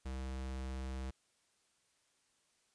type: tone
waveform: square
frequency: 65.41 Hz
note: C2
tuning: in tune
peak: -40 dBFS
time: 0.05-1.11 s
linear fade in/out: 10 ms
effects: white hiss -75 dBFS RMS until 2.74 s + resampled to 22050 Hz